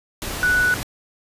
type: tone in noise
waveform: sine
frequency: 1480 Hz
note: F#6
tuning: in tune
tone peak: -15 dBFS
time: 0.43-0.74 s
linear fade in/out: 0 ms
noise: pink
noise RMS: -28 dBFS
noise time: 0.22-0.83 s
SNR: +10 dB
effects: resampled to 32000 Hz